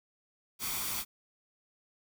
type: noise with comb filter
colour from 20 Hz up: white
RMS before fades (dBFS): -35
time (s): 0.59-1.05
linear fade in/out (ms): 50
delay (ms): 0.87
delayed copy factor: +0.5
effects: none